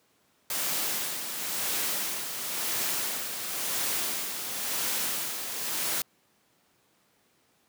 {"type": "noise with tremolo", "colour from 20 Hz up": "white", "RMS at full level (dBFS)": -29, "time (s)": [0.5, 6.02], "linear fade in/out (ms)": 2, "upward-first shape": "sine", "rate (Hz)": 0.96, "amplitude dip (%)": 50, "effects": ["pink hiss -67 dBFS RMS until 7.68 s", "high-pass 150 Hz 12 dB/octave"]}